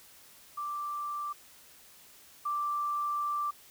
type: tone pair in turn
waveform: sine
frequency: 1174.7 / 1174.7 Hz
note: D6 / D6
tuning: 0 / 0 cents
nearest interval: unison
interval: 0 cents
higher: neither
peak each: -33 / -29 dBFS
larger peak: second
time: 0.57-1.33 / 2.45-3.51 s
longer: second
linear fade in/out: 10 ms
effects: white hiss -56 dBFS RMS until 3.7 s